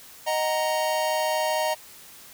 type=chord; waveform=square; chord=D# minor; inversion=none; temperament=just; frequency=622.3 / 746.7 / 933.4 Hz; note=D#5 / F#5 / A#5; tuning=0 / +16 / +2 cents; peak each=-26 / -32 / -28 dBFS; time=0.26-1.75 s; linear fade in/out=20 ms; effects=white hiss -47 dBFS RMS until 2.33 s